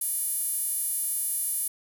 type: tone with high-pass filter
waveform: sawtooth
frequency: 587.3 Hz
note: D5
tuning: in tune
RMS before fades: -29 dBFS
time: 0.01-1.68 s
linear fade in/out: 5 ms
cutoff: 11000 Hz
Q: 5
effects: none